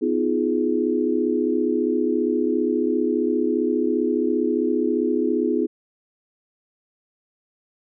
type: chord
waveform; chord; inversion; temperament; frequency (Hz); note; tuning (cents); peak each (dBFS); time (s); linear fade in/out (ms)
sine; F half-diminished seventh; second; just; 251.4 / 314.3 / 349.2 / 419.1; Cb4 / Eb4 / F4 / Ab4; +31 / +18 / 0 / +16; -24; 0.01-5.67; 20
effects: none